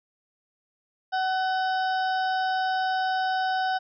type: harmonic tone with a mistuned harmonic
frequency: 752 Hz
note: F#5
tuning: 28 cents sharp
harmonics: 1 / 2 / 4 / 5 / 6 / 7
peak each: -24 / -30 / -41 / -42 / -45 / -41 dBFS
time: 1.12-3.79 s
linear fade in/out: 20 ms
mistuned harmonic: 6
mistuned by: +66 cents
effects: none